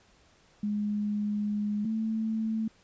sine tone pair in turn, 208 / 220.9 Hz, G#3 / A3, +3 / +7 cents, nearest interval minor second, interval 104 cents, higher second, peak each -27 dBFS, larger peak neither, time 0.63-1.85 / 1.85-2.68 s, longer first, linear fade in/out 5 ms, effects pink hiss -62 dBFS RMS until 2.83 s + resampled to 16000 Hz

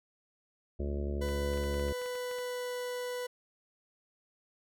harmonic tone, 71.5 Hz, D2, 46 cents flat, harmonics 1 / 2 / 3 / 4 / 5 / 6 / 7 / 8 / 9, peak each -33 / -47 / -41 / -49 / -40 / -46 / -49 / -47 / -50 dBFS, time 0.79-1.93 s, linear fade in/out 10 ms
40% pulse tone with pitch glide, 497.6 to 494.4 Hz, B4 to B4, +13 to +2 cents, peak -34 dBFS, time 1.21-3.27 s, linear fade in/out 10 ms, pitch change -11 cents, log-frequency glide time 1.74-2.75 s
clicks, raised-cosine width 0.3 ms, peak -33 dBFS, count 12, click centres 1.288 / 1.536 / 1.575 / 1.638 / 1.742 / 1.796 / 1.885 / 2.017 / 2.06 / 2.154 / 2.313 / 2.386 s
effects none

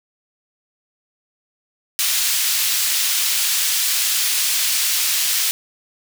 pink high-pass noise, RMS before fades -19 dBFS, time 1.99-5.51 s, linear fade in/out 0 ms, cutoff 3200 Hz, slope 12 dB/octave, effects none

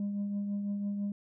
sine tone with tremolo, 202.6 Hz, G#3, 43 cents flat, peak -27 dBFS, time 0-1.12 s, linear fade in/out 2 ms, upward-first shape triangle, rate 6 Hz, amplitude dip 45%, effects tanh soft clip ceiling -29 dBFS

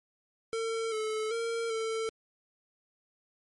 square tone with pitch steps, 452.2 / 434.4 / 460.5 / 446.6 Hz, A4 / A4 / A#4 / A4, +47 / -22 / -21 / +26 cents, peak -31 dBFS, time 0.53-2.09 s, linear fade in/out 0 ms, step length 390 ms, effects MP3 48 kbps

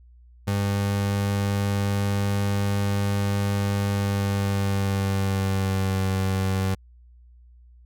30% pulse tone with pitch glide, 100.3 to 95.49 Hz, G2 to G2, +40 to -45 cents, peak -19 dBFS, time 0.47-6.75 s, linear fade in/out 10 ms, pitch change -85 cents, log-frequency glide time 4.03-6 s, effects added 60 Hz sine -48 dBFS peak until 7.85 s

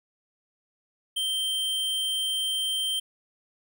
square tone, 3136 Hz, G7, in tune, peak -26 dBFS, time 1.16-3 s, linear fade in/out 10 ms, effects none

